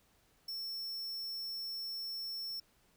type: tone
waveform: square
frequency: 5400 Hz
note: E8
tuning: 41 cents sharp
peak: -39 dBFS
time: 0.48-2.6 s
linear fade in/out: 5 ms
effects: pink hiss -70 dBFS RMS until 2.96 s